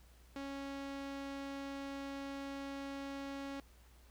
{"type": "tone with low-pass filter", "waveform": "sawtooth", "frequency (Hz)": 276.3, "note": "C#4", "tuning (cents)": -6, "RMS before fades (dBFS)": -44, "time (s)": [0.36, 3.6], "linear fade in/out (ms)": 0, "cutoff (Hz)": 5200, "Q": 0.73, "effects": ["added 60 Hz sine -60 dBFS peak until 4.1 s", "pink hiss -67 dBFS RMS until 4.1 s"]}